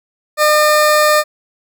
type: tone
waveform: 20% pulse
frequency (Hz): 605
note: D#5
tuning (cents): -49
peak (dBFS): -4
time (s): 0.37-1.24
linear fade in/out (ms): 50
effects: none